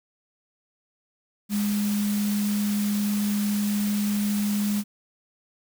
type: tone in noise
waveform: sine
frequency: 206.3 Hz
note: G#3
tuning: 11 cents flat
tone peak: -22 dBFS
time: 1.49-4.84 s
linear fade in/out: 50 ms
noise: white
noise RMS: -35 dBFS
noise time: 1.49-4.84 s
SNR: +10 dB
effects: none